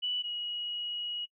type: tone pair in turn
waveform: sine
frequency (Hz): 2960 / 2904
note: F#7 / F#7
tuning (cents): 0 / -33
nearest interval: unison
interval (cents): 33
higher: first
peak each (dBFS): -29 / -34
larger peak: first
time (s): 0.02-0.23 / 0.23-1.26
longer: second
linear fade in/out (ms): 20
effects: noise-tail reverb RT60 0.1 s tail -20 dB re dry